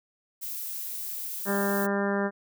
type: noise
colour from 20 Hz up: violet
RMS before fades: -35 dBFS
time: 0.41-1.87 s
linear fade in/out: 20 ms
type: harmonic tone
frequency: 199.8 Hz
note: G3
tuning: 33 cents sharp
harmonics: 1 / 2 / 3 / 4 / 5 / 6 / 7 / 8 / 9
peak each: -28 / -30 / -32 / -37 / -37 / -39 / -38 / -36 / -38 dBFS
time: 1.45-2.31 s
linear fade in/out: 50 ms
effects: none